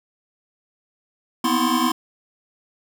square tone cluster, 242.8 / 252.6 / 322.5 / 1024 / 1071 Hz, B3 / B3 / E4 / C6 / C6, -29 / +39 / -38 / -38 / +40 cents, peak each -25 dBFS, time 1.44-1.92 s, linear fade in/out 5 ms, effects none

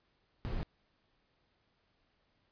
brown noise, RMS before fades -36 dBFS, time 0.45-0.63 s, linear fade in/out 0 ms, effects pink hiss -75 dBFS RMS until 2.51 s + resampled to 11025 Hz

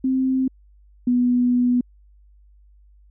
sine tone pair in turn, 261.6 / 246.1 Hz, C4 / B3, 0 / -6 cents, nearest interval minor second, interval 106 cents, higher first, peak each -17 / -15 dBFS, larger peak second, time 0.04-0.48 / 1.07-1.81 s, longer second, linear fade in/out 5 ms, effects added 50 Hz sine -49 dBFS peak until 3.1 s

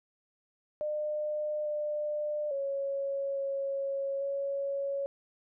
sine tone with pitch steps, 603 / 598 / 553 / 550 / 556 Hz, D5 / D5 / C#5 / C#5 / C#5, +46 / +31 / -4 / -14 / +5 cents, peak -30 dBFS, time 0.81-5.06 s, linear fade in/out 0 ms, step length 850 ms, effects none

